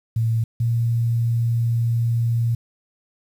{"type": "tone pair in turn", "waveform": "sine", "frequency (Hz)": [113.7, 116.69], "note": ["A#2", "A#2"], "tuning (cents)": [-43, 2], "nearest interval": "unison", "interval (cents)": 45, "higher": "second", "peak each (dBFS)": -17, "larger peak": "neither", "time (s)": [[0.16, 0.44], [0.6, 2.55]], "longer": "second", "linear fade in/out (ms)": 5, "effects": ["8-bit"]}